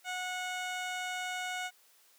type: tone with low-pass filter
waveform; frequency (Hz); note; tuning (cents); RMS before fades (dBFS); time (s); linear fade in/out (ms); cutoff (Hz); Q
15% pulse; 732; F#5; -19; -37; 0.04-1.71; 50; 8400; 0.87
effects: white hiss -64 dBFS RMS until 2.18 s + high-pass 400 Hz 12 dB/octave